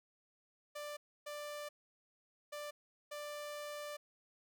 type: tone bursts at uneven times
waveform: sawtooth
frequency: 590 Hz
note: D5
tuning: 8 cents sharp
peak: -39 dBFS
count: 4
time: 0.75-0.97 / 1.26-1.69 / 2.52-2.71 / 3.11-3.97 s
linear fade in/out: 10 ms
effects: none